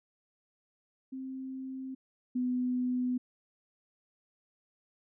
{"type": "tone pair in turn", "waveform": "sine", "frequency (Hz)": [263, 250.2], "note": ["C4", "B3"], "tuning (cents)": [9, 23], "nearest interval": "minor second", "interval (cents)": 86, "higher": "first", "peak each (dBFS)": [-37, -28], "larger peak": "second", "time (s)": [[1.12, 1.95], [2.35, 3.18]], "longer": "neither", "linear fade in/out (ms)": 10, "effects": []}